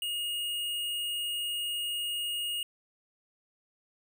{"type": "tone with tanh clipping", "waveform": "sine", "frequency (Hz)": 2862, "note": "F7", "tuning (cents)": 42, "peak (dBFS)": -32, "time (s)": [0.02, 2.63], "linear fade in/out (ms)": 2, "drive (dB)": 18, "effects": []}